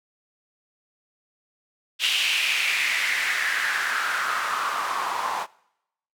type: noise with band-pass filter sweep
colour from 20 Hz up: white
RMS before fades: -25 dBFS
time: 1.99-5.47 s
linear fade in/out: 50 ms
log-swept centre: 3000 to 890 Hz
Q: 4
effects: noise-tail reverb RT60 0.8 s tail -23 dB re dry